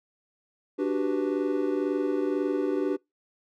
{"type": "chord", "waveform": "triangle", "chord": "G major seventh", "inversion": "second", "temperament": "equal", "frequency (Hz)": [293.7, 370, 392, 493.9], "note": ["D4", "F#4", "G4", "B4"], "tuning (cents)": [0, 0, 0, 0], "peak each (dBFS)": [-26, -28, -28, -31], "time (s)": [0.78, 2.97], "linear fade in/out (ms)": 20, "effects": ["noise-tail reverb RT60 0.2 s tail -26 dB re dry"]}